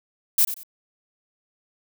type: noise with echo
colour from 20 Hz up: violet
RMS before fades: -17 dBFS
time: 0.38-0.45 s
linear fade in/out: 5 ms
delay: 92 ms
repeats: 2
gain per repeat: -12 dB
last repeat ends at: 0.634 s
effects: none